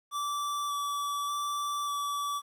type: tone with vibrato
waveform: square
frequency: 1157 Hz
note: D6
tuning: 26 cents flat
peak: -31 dBFS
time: 0.11-2.42 s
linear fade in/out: 50 ms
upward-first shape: square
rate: 0.85 Hz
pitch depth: 9 cents each way
effects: resampled to 32000 Hz + 11-bit